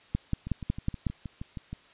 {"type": "two click trains", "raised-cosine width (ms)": 5, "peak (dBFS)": [-24, -14], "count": [9, 6], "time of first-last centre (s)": [[0.47, 1.73], [0.15, 1.067]], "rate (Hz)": [6.35, 5.45], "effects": ["white hiss -57 dBFS RMS until 1.93 s", "resampled to 8000 Hz"]}